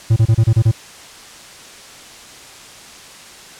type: tone bursts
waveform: triangle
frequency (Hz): 112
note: A2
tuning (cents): +31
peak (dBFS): -6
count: 7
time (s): 0.1-0.716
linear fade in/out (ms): 10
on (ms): 64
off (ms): 28
effects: white hiss -38 dBFS RMS until 3.59 s + low-pass 8000 Hz 12 dB/octave